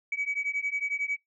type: beating tone pair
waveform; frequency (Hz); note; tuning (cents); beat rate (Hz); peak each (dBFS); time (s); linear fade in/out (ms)
sine; 2269 / 2280; C#7 / C#7; +40 / +48; 11; -30; 0.12-1.17; 5
effects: noise-tail reverb RT60 0.2 s tail -26 dB re dry + tanh soft clip ceiling -22 dBFS